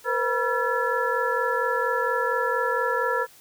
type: tone cluster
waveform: sine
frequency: 467.7 / 512 / 968 / 1355 / 1714 Hz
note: A#4 / C5 / B5 / E6 / A6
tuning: +6 / -38 / -35 / +47 / -46 cents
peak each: -28 dBFS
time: 0.04-3.27 s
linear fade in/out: 50 ms
effects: white hiss -52 dBFS RMS until 3.4 s